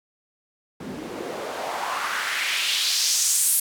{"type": "noise with band-pass filter sweep", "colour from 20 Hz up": "white", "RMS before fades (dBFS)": -25, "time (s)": [0.8, 3.6], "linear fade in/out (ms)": 5, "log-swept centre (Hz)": [210, 11000], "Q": 2, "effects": []}